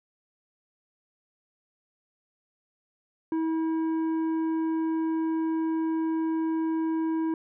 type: tone with tanh clipping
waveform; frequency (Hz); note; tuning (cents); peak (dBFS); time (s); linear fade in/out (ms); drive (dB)
triangle; 322.4; E4; -38; -26; 3.32-7.34; 2; 12
effects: none